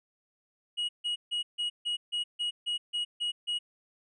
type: tone bursts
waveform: triangle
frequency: 2900 Hz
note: F#7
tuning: 35 cents flat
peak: -27 dBFS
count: 11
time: 0.77-3.59 s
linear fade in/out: 20 ms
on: 120 ms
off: 150 ms
effects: resampled to 24000 Hz